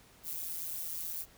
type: noise with amplitude modulation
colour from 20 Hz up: violet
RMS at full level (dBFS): -35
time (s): 0.23-1.26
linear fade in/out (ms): 50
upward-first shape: sine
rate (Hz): 165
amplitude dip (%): 90
effects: pink hiss -60 dBFS RMS until 1.37 s